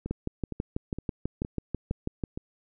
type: two click trains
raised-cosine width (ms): 3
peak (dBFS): -16 / -21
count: 14 / 6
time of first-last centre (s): 0.11-2.238 / 0.06-2.375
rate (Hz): 6.11 / 2.16
effects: none